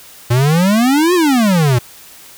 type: exponential two-way sweep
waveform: square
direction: up then down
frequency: 116.3 to 370 to 116.3 Hz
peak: -10 dBFS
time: 0.3-1.79 s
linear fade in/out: 10 ms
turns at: 1.14 s
effects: white hiss -39 dBFS RMS until 2.37 s